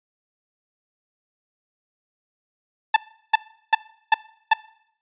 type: tone bursts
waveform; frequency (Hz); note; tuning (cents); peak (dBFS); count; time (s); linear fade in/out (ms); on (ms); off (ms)
sawtooth; 880; A5; 0; -7; 5; 2.94-4.535; 5; 23; 370
effects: noise-tail reverb RT60 0.7 s tail -21 dB re dry + resampled to 8000 Hz